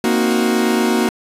40% pulse chord, C half-diminished seventh, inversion third, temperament equal, 233.1 / 261.6 / 311.1 / 370 Hz, Bb3 / C4 / Eb4 / Gb4, 0 / 0 / 0 / 0 cents, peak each -16 / -22 / -22 / -18 dBFS, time 0.04-1.09 s, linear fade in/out 2 ms, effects resampled to 32000 Hz + 8-bit

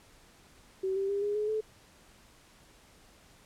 sine tone with pitch steps, 380.8 / 390.8 / 401.1 / 411.7 / 422.5 / 433.7 Hz, F#4 / G4 / G4 / G#4 / G#4 / A4, +50 / -5 / +40 / -15 / +30 / -25 cents, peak -28 dBFS, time 0.83-1.61 s, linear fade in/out 10 ms, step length 130 ms, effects pink hiss -59 dBFS RMS until 3.45 s + low-pass 11000 Hz 12 dB/octave

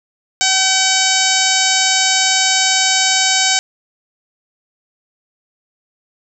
harmonic tone with a mistuned harmonic, 760 Hz, F#5, 46 cents sharp, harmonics 1 / 2 / 3 / 4 / 5 / 6 / 7 / 8 / 9 / 10, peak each -21 / -21 / -21 / -21 / -21 / -21 / -21 / -21 / -21 / -21 dBFS, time 0.41-3.59 s, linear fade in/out 0 ms, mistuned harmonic 2, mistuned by +20 cents, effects none

